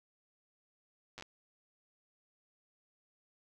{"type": "slowing click train", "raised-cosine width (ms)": 0.2, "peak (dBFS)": -29, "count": 5, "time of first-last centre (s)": [1.18, 1.224], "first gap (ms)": 8, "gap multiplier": 1.22, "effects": []}